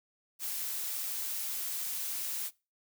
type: noise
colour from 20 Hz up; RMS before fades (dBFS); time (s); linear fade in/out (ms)
blue; -36; 0.39-2.51; 50
effects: noise-tail reverb RT60 0.3 s tail -23 dB re dry